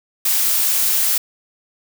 blue noise, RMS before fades -17 dBFS, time 0.25-1.18 s, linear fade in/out 5 ms, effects none

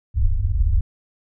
pink low-pass noise, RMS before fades -18 dBFS, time 0.14-0.81 s, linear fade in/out 5 ms, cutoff 100 Hz, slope 96 dB/octave, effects none

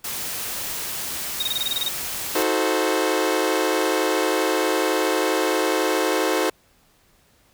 white noise, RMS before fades -29 dBFS, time 0.04-2.43 s, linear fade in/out 5 ms
sine tone bursts, 3729 Hz, A#7, in tune, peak -20 dBFS, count 10, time 1.4-1.885 s, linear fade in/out 5 ms, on 26 ms, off 25 ms
sawtooth chord, D# diminished seventh, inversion none, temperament equal with one note detuned, 317.8 / 370 / 440 / 523.3 Hz, D#4 / F#4 / A4 / C5, +37 / 0 / 0 / 0 cents, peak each -21 dBFS, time 2.35-6.5 s, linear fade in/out 5 ms
effects pink hiss -59 dBFS RMS until 7.53 s

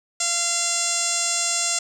5% pulse tone with low-pass filter, 688 Hz, F5, 26 cents flat, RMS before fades -23 dBFS, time 0.2-1.79 s, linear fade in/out 5 ms, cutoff 7500 Hz, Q 4.2, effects 8-bit

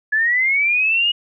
sine linear sweep, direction up, 1697 to 2898 Hz, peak -14 dBFS, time 0.12-1.12 s, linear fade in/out 10 ms, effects none

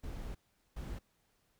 brown noise bursts at uneven times, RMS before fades -42 dBFS, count 2, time 0.03-0.35 / 0.76-0.99 s, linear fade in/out 10 ms, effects pink hiss -75 dBFS RMS until 1.59 s

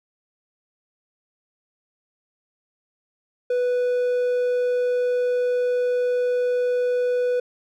triangle tone, 493.9 Hz, B4, in tune, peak -17 dBFS, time 3.5-7.4 s, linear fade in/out 5 ms, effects none

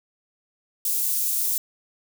white high-pass noise, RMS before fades -24 dBFS, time 0.85-1.58 s, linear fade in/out 2 ms, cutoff 8500 Hz, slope 12 dB/octave, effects none

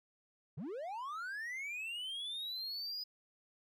triangle linear sweep, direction up, 116.4 to 4995 Hz, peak -38 dBFS, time 0.57-3.04 s, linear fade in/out 10 ms, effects none

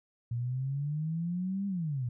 sine exponential two-way sweep, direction up then down, 116.54 to 201.7 to 116.54 Hz, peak -30 dBFS, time 0.31-2.09 s, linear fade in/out 5 ms, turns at 1.67 s, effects none

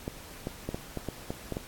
clicks, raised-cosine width 2 ms, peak -19 dBFS, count 9, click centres 0.079 / 0.471 / 0.69 / 0.745 / 0.973 / 1.087 / 1.305 / 1.523 / 1.569 s, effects pink hiss -47 dBFS RMS until 1.67 s + AAC 64 kbps

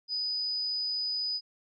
sine tone, 4978 Hz, D#8, in tune, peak -29 dBFS, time 0.08-1.41 s, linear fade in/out 50 ms, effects none

